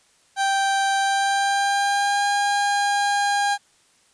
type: tone with pitch glide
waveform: 30% pulse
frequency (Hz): 784 to 810.2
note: G5 to G#5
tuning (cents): 0 to -43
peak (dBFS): -16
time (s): 0.36-3.58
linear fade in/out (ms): 50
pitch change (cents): +57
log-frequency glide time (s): 0.98-2.27
effects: white hiss -59 dBFS RMS until 4.13 s + resampled to 22050 Hz